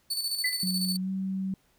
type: tone with tremolo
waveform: sawtooth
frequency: 4486 Hz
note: C#8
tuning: 20 cents sharp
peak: -24 dBFS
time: 0.1-0.97 s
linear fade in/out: 10 ms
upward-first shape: square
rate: 14 Hz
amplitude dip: 50%
type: tone with exponential decay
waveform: sine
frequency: 2005 Hz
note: B6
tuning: 26 cents sharp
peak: -22 dBFS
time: 0.44-0.66 s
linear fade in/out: 5 ms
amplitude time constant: 47 ms
type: tone with pitch glide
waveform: sine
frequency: 185 to 190.86 Hz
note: F#3 to G3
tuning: 0 to -46 cents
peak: -28 dBFS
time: 0.63-1.54 s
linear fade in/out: 2 ms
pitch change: +54 cents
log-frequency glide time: 0.99-1.1 s
effects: pink hiss -67 dBFS RMS until 1.78 s